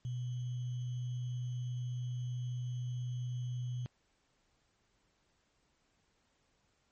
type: tone with sample-and-hold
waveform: sine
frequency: 123.3 Hz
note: B2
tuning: 2 cents flat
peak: -35 dBFS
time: 0.05-3.86 s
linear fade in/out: 0 ms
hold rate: 3150 Hz
effects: pink hiss -75 dBFS RMS until 6.91 s + MP3 32 kbps